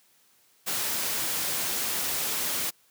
white noise, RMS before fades -29 dBFS, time 0.66-2.71 s, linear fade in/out 20 ms, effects white hiss -63 dBFS RMS until 2.9 s + high-pass 100 Hz 12 dB/octave

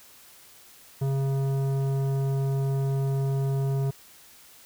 sine tone with tanh clipping, 136.2 Hz, C#3, 30 cents flat, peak -25 dBFS, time 1.01-3.91 s, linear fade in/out 10 ms, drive 13 dB, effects white hiss -52 dBFS RMS until 4.65 s

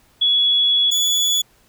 sine / 30% pulse tone pair in turn, 3377 / 3422 Hz, G#7 / A7, +28 / -49 cents, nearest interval unison, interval 23 cents, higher second, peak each -13 dBFS, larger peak neither, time 0.21-0.91 / 0.91-1.42 s, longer first, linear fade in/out 10 ms, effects pink hiss -56 dBFS RMS until 1.68 s

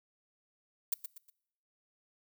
violet noise with echo, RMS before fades -30 dBFS, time 0.92-0.94 s, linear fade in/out 5 ms, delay 120 ms, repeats 3, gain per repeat -9 dB, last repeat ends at 1.3 s, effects noise-tail reverb RT60 0.8 s tail -23 dB re dry

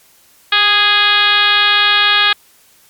sine tone with frequency modulation, 2491 Hz, D#7, 1 cent sharp, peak -8 dBFS, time 0.52-2.33 s, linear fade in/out 5 ms, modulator 418 Hz, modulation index 3.3, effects white hiss -49 dBFS RMS until 2.89 s + MP3 96 kbps

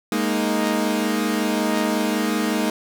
sawtooth chord, Ab suspended second, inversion none, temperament equal, 207.7 / 233.1 / 311.1 Hz, Ab3 / Bb3 / Eb4, 0 / 0 / 0 cents, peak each -20 dBFS, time 0.12-2.7 s, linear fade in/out 2 ms, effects none

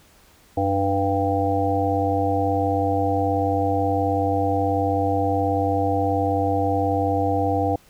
harmonic tone with a mistuned harmonic, 98.6 Hz, G2, 11 cents sharp, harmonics 1 / 3 / 5 / 7 / 8, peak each -25 / -25 / -25 / -25 / -25 dBFS, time 0.57-7.76 s, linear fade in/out 5 ms, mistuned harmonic 1, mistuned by -67 cents, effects pink hiss -54 dBFS RMS until 7.89 s

